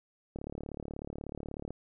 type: click train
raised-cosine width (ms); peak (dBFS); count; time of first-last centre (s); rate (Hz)
2; -26; 50; 0.36-1.706; 36.4
effects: none